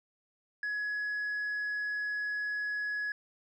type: tone with tanh clipping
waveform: sine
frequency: 1683 Hz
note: G#6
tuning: 23 cents sharp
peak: -32 dBFS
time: 0.63-3.12 s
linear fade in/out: 2 ms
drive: 1 dB
effects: none